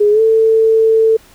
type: tone with pitch glide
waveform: sine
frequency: 415.3 to 445.1 Hz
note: G#4 to A4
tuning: 0 to +20 cents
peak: -7 dBFS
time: 0-1.17 s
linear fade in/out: 10 ms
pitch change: +120 cents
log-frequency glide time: 0.11-0.21 s
effects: pink hiss -45 dBFS RMS until 1.34 s